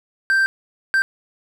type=tone bursts at uneven times; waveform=triangle; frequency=1568 Hz; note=G6; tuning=in tune; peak=-12 dBFS; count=2; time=0.3-0.46 / 0.94-1.02 s; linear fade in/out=0 ms; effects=none